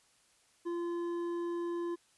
sine tone with hard clipping, 343.9 Hz, F4, 27 cents flat, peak -35 dBFS, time 0.65-1.96 s, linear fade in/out 20 ms, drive 7 dB, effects white hiss -68 dBFS RMS until 2.17 s + resampled to 24000 Hz

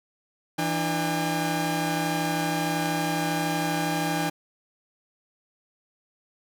sawtooth tone cluster, 165.7 / 298.7 / 807 Hz, E3 / D4 / G#5, +9 / +29 / -50 cents, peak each -25 dBFS, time 0.58-4.3 s, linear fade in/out 10 ms, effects none

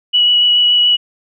sine tone with vibrato, 2934 Hz, F#7, 15 cents flat, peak -8 dBFS, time 0.13-0.97 s, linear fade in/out 20 ms, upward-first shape triangle, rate 7 Hz, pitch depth 13 cents each way, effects none

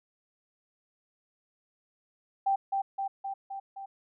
sine tone with echo, 784 Hz, G5, in tune, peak -23 dBFS, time 2.46-2.56 s, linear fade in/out 10 ms, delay 260 ms, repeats 5, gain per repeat -3 dB, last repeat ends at 3.86 s, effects none

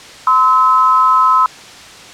sine tone pair together, 1027 / 1291.2 Hz, C6 / E6, -33 / -36 cents, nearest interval major third, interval 397 cents, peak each -10 dBFS, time 0.27-1.46 s, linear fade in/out 2 ms, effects white hiss -35 dBFS RMS until 2.13 s + low-pass 6000 Hz 12 dB/octave

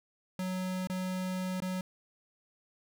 square tone with dropouts, 185 Hz, F#3, in tune, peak -33 dBFS, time 0.39-1.81 s, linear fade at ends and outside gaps 2 ms, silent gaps 0.872-0.898 / 1.603-1.621 s, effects none

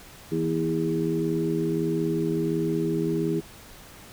harmonic tone with a mistuned harmonic, 81.5 Hz, E2, 19 cents flat, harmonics 2 / 3 / 4 / 5, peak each -28 / -32 / -27 / -28 dBFS, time 0.31-3.41 s, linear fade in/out 20 ms, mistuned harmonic 3, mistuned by -29 cents, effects pink hiss -47 dBFS RMS until 4.12 s

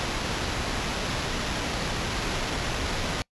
pink noise with sample-and-hold, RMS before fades -29 dBFS, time 0-3.22 s, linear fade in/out 0 ms, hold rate 8820 Hz, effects noise-tail reverb RT60 0.1 s tail -25 dB re dry + resampled to 24000 Hz

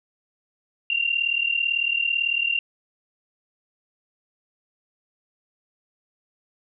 sine tone pair together, 2756 / 2794 Hz, F7 / F7, -24 / 0 cents, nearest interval unison, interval 24 cents, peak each -23 / -24 dBFS, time 0.9-2.59 s, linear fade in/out 2 ms, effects none

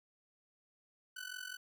sawtooth tone with amplitude modulation, 1498 Hz, F#6, 21 cents sharp, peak -36 dBFS, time 1.16-1.57 s, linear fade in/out 10 ms, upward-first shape sine, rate 44.8 Hz, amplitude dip 85%, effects none

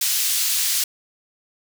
pink high-pass noise, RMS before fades -21 dBFS, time 0.01-0.84 s, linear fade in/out 5 ms, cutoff 4200 Hz, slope 12 dB/octave, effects none

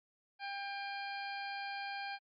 harmonic tone with a mistuned harmonic, 797 Hz, G5, 28 cents sharp, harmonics 1 / 2 / 3 / 4 / 5 / 6, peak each -42 / -45 / -47 / -53 / -52 / -53 dBFS, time 0.39-2.19 s, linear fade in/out 50 ms, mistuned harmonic 5, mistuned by +98 cents, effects Opus 48 kbps

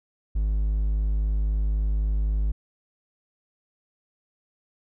triangle tone, 51.91 Hz, G#1, in tune, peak -19 dBFS, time 0.35-2.52 s, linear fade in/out 10 ms, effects none

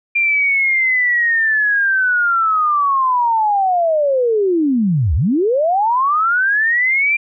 sine linear two-way sweep, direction down then up, 2391 to 63.3 to 2391 Hz, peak -12 dBFS, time 0.15-7.17 s, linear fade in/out 10 ms, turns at 5.15 s, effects none

